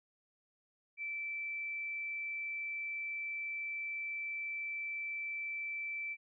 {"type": "tone", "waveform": "sine", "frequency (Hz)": 2327, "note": "D7", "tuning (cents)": -17, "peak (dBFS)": -37, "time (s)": [0.97, 6.17], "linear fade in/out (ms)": 50, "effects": []}